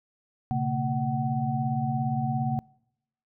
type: tone cluster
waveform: sine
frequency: 120.6 / 137.9 / 227.9 / 752 Hz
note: B2 / C#3 / A#3 / F#5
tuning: -41 / -9 / -39 / +28 cents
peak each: -33 / -28 / -30 / -30 dBFS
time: 0.51-2.59 s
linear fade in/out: 0 ms
effects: noise-tail reverb RT60 0.8 s tail -26 dB re dry